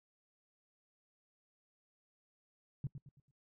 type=tone with echo; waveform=sine; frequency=138.59 Hz; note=C#3; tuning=in tune; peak=-34 dBFS; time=2.84-2.87 s; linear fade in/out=2 ms; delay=110 ms; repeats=4; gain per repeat=-9 dB; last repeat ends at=3.31 s; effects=noise-tail reverb RT60 0.1 s tail -25 dB re dry